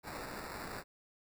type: noise with sample-and-hold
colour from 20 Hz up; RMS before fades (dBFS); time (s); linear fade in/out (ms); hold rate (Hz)
white; -44; 0.03-0.84; 50; 3150
effects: none